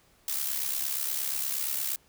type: noise with amplitude modulation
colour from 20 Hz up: blue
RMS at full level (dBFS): -28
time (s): 0.28-1.96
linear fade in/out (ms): 2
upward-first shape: sine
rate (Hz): 68.5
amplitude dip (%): 65
effects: pink hiss -63 dBFS RMS until 2.08 s